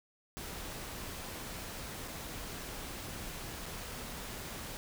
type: noise with dropouts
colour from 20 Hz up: pink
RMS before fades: -43 dBFS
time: 0.37-4.77 s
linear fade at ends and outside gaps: 0 ms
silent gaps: 2.078-2.081 / 3.658-3.662 s
effects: none